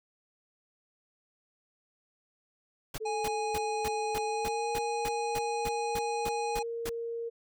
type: noise bursts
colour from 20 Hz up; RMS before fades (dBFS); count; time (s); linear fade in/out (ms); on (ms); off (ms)
pink; -37; 14; 2.94-6.894; 5; 41; 260
type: tone with pitch glide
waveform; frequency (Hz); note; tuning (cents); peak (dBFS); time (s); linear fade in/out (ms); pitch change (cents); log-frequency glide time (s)
sine; 438.2 to 464.3; A4 to A#4; -7 to -7; -33; 3-7.3; 20; +100; 4.26-4.7
type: harmonic tone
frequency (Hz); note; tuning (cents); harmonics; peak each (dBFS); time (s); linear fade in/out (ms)
829; G#5; -3; 1 / 3 / 5 / 7 / 9 / 10; -32 / -42 / -46 / -49 / -51 / -52; 3.05-6.63; 10
effects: none